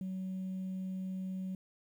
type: tone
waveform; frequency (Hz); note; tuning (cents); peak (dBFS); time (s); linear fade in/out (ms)
sine; 187.7; F#3; +25; -34; 0.01-1.55; 2
effects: tanh soft clip ceiling -34 dBFS + 11-bit